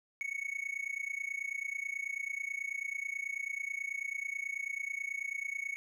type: tone with amplitude modulation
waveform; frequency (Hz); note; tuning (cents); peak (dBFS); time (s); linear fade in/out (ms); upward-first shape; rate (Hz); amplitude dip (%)
triangle; 2217; C#7; 0; -30; 0.21-5.76; 0; sine; 29.2; 90
effects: none

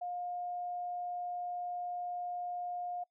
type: tone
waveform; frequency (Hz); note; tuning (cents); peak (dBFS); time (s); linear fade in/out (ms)
sine; 711; F5; +31; -36; 0.01-3.04; 10
effects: noise-tail reverb RT60 0.1 s tail -23 dB re dry

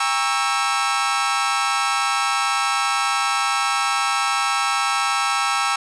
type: chord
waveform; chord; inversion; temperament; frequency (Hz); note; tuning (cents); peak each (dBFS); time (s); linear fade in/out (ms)
sawtooth; G diminished seventh; none; equal with one note detuned; 801.9 / 932.3 / 1108.7 / 1318.5; G5 / Bb5 / Db6 / Fb6; +39 / 0 / 0 / 0; -21 / -24 / -21 / -18; 0-5.76; 5
effects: resampled to 22050 Hz + 8-bit

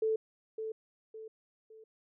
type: tone with echo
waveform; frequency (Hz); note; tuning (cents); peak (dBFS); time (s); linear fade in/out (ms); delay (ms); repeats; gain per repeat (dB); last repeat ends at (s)
sine; 440; A4; 0; -27; 0.02-0.16; 5; 560; 3; -8; 1.84
effects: none

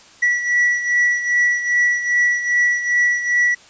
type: beating tone pair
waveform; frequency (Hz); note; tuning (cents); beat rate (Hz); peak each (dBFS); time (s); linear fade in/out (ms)
triangle; 1945 / 1947.5; B6 / B6; -27 / -25; 2.5; -14 / -20; 0.22-3.55; 10
effects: white hiss -46 dBFS RMS until 3.69 s + resampled to 16000 Hz

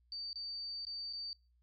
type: tone with dropouts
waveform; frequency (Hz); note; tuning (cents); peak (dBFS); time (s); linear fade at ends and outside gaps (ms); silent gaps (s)
sine; 4607; D8; -34; -40; 0.12-1.33; 1; 0.33-0.357 / 0.851-0.868 / 1.128-1.133
effects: noise-tail reverb RT60 0.4 s tail -26 dB re dry + added 60 Hz sine -68 dBFS peak until 1.62 s

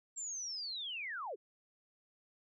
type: linear sweep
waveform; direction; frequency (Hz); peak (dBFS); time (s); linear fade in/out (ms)
sine; down; 7480 to 337.2; -39; 0.16-1.36; 20
effects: none

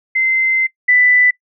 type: tone pair in turn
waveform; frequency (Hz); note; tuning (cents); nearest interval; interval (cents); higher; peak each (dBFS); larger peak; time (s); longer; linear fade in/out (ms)
sine; 2071 / 1988.3; C7 / B6; -18 / +11; minor second; 71; first; -12 / -8; second; 0.15-0.67 / 0.88-1.31; first; 10
effects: noise-tail reverb RT60 0.1 s tail -21 dB re dry

